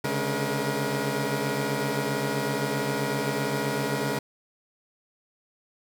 15% pulse tone cluster, 136.5 / 144.2 / 210.9 / 478.6 Hz, C#3 / D3 / G#3 / A#4, -26 / -31 / +27 / +46 cents, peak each -25 dBFS, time 0.04-4.19 s, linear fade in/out 5 ms, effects none

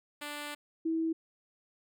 5% pulse / sine tone pair in turn, 293.7 / 324.8 Hz, D4 / E4, 0 / -26 cents, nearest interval major second, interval 174 cents, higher second, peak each -27 / -28 dBFS, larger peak first, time 0.21-0.55 / 0.85-1.13 s, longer first, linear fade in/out 10 ms, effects none

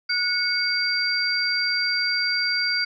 sine tone cluster, 1455 / 2206 / 4719 Hz, F#6 / C#7 / D8, -29 / -9 / +7 cents, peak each -26 / -27 / -23 dBFS, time 0.09-2.85 s, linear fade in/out 10 ms, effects none

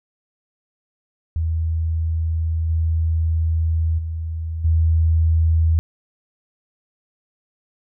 sine tone with level steps, 81.1 Hz, E2, 28 cents flat, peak -18 / -16 / -23 / -13 dBFS, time 1.36-5.79 s, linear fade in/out 0 ms, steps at 2.69 / 3.98 / 4.64 s, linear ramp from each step 10 ms, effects none

